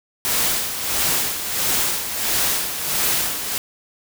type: noise with tremolo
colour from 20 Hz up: white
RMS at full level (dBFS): -19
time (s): 0.25-3.58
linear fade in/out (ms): 0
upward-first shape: sine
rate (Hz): 1.5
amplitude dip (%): 60
effects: none